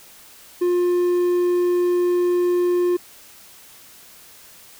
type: tone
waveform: triangle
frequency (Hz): 354.4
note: F4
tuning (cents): +25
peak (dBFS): -14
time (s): 0.61-2.97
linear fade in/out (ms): 10
effects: white hiss -46 dBFS RMS until 4.79 s